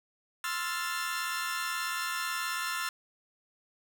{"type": "chord", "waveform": "sawtooth", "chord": "F major seventh", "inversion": "second", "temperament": "equal", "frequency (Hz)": [1046.5, 1318.5, 1396.9, 1760], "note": ["C6", "E6", "F6", "A6"], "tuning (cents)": [0, 0, 0, 0], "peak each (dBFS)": [-35, -34, -33, -33], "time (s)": [0.44, 2.89], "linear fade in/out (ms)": 2, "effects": []}